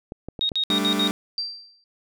clicks, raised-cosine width 2 ms, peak -20 dBFS, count 4, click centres 0.121 / 0.286 / 0.392 / 0.518 s
sine tone bursts, 3743 Hz, A#7, 6 cents sharp, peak -20 dBFS, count 5, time 0.41-1.075 s, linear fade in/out 0 ms, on 81 ms, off 65 ms
sawtooth chord, G suspended second, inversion none, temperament just, 196 / 220.5 / 294 Hz, G3 / A3 / D4, 0 / +4 / +2 cents, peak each -22 / -24 / -22 dBFS, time 0.7-1.11 s, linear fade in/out 0 ms
sine tone with exponential decay, 4699 Hz, D8, in tune, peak -22 dBFS, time 1.38-1.84 s, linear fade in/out 1 ms, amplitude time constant 100 ms
effects none

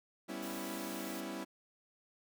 sawtooth chord, C# half-diminished seventh, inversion second, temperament equal, 196 / 246.9 / 277.2 / 329.6 Hz, G3 / B3 / C#4 / E4, 0 / 0 / 0 / 0 cents, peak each -42 / -43 / -42 / -40 dBFS, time 0.28-1.45 s, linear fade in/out 20 ms
white noise, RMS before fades -49 dBFS, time 0.42-1.21 s, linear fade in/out 10 ms
effects none

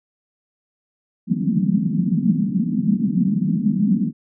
white band-pass noise, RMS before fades -19 dBFS, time 1.27-4.13 s, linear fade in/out 50 ms, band 170 to 230 Hz, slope 48 dB/octave, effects none

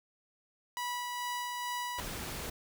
sawtooth tone with tremolo, 978 Hz, B5, 17 cents flat, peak -30 dBFS, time 0.77-2 s, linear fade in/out 0 ms, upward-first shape sine, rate 2.3 Hz, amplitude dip 25%
pink noise, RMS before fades -40 dBFS, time 1.98-2.5 s, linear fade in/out 5 ms
effects none

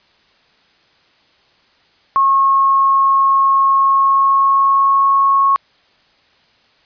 sine tone with pitch glide, 1088 to 1097.5 Hz, C#6 to C#6, -33 to -18 cents, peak -9 dBFS, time 2.16-5.56 s, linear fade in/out 0 ms, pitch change +15 cents, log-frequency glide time 3.74-5.06 s, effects white hiss -54 dBFS RMS until 6.85 s + resampled to 11025 Hz

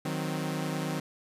sawtooth chord, C diminished, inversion first, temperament equal, 155.56 / 185 / 261.6 Hz, Eb3 / Gb3 / C4, 0 / 0 / 0 cents, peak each -29 / -32 / -32 dBFS, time 0.05-1 s, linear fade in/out 5 ms, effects resampled to 32000 Hz

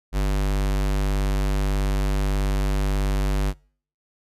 square tone, 49.18 Hz, G1, 6 cents sharp, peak -20 dBFS, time 0.12-3.54 s, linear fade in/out 50 ms, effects noise-tail reverb RT60 0.5 s tail -26 dB re dry + resampled to 32000 Hz

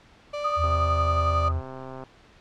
35% pulse tone, 587.3 Hz, D5, in tune, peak -27 dBFS, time 0.33-1.49 s, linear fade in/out 10 ms
sine tone with tremolo, 1235 Hz, D#6, 13 cents flat, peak -21 dBFS, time 0.44-1.52 s, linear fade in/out 10 ms, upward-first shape sine, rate 11 Hz, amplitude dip 60%
sine tone with pitch glide, 81.6 to 82.26 Hz, E2 to E2, -17 to -3 cents, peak -23 dBFS, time 0.56-1.62 s, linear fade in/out 50 ms, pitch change +14 cents, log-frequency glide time 0.76-1.02 s
click train, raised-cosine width 1 ms, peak -25 dBFS, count 184, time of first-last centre 0.64-2.037 s, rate 131 Hz
effects pink hiss -54 dBFS RMS until 2.4 s + low-pass 4000 Hz 12 dB/octave

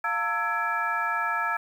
sine tone cluster, 700 / 907 / 1322 / 1679 / 2336 Hz, F5 / A#5 / E6 / G#6 / D7, +4 / -48 / +5 / +18 / -10 cents, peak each -35 / -31 / -28 / -29 / -37 dBFS, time 0.04-1.57 s, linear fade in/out 5 ms, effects 9-bit

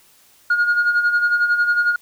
sine tone with tremolo, 1431 Hz, F6, 42 cents sharp, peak -10 dBFS, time 0.5-1.96 s, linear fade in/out 5 ms, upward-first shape sine, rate 11 Hz, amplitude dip 65%, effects tanh soft clip ceiling -11 dBFS + white hiss -53 dBFS RMS until 2.01 s

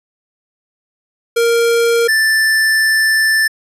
square tone pair in turn, 466.2 / 1764.3 Hz, A#4 / A6, 0 / +4 cents, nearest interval octave + major seventh, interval 2304 cents, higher second, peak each -11 dBFS, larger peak neither, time 1.36-2.08 / 2.08-3.48 s, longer second, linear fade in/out 10 ms, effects resampled to 32000 Hz

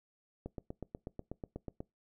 click train, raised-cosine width 2 ms, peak -27 dBFS, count 12, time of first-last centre 0.46-1.805 s, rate 8.18 Hz, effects noise-tail reverb RT60 0.2 s tail -23 dB re dry

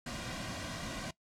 pink noise with comb filter, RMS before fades -40 dBFS, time 0.06-1.11 s, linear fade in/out 5 ms, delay 2.3 ms, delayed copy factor -0.65, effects noise-tail reverb RT60 0.1 s tail -20 dB re dry + low-pass 7000 Hz 12 dB/octave

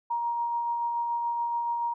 sine tone with tremolo, 942 Hz, A#5, 18 cents sharp, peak -25 dBFS, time 0.1-1.94 s, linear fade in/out 10 ms, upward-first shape sine, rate 7 Hz, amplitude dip 25%, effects none

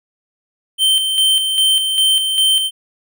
square tone with tremolo, 3110 Hz, G7, 14 cents flat, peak -11 dBFS, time 0.78-2.71 s, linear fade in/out 50 ms, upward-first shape square, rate 2.5 Hz, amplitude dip 45%, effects none

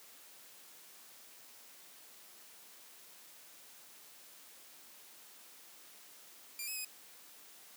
5% pulse tone with pitch steps, 2387 / 2560 / 2514 Hz, D7 / D#7 / D#7, +28 / +49 / +17 cents, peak -30 dBFS, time 6.59-6.848 s, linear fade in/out 2 ms, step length 86 ms, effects white hiss -57 dBFS RMS until 7.76 s + high-pass 200 Hz 12 dB/octave

